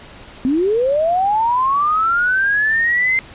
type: linear sweep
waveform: sine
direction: up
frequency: 246.1 to 2093 Hz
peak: -13 dBFS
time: 0.45-3.19 s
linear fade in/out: 0 ms
effects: pink hiss -39 dBFS RMS until 3.34 s + resampled to 8000 Hz